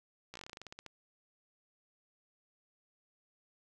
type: slowing click train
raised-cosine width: 0.2 ms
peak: -29 dBFS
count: 15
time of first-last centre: 0.34-0.863 s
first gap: 15 ms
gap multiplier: 1.13
effects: none